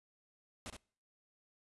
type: noise with echo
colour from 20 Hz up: pink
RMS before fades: -45 dBFS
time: 0.66-0.7 s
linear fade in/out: 0 ms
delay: 66 ms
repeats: 1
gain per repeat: -5 dB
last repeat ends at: 0.766 s
effects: noise-tail reverb RT60 0.5 s tail -25 dB re dry + resampled to 24000 Hz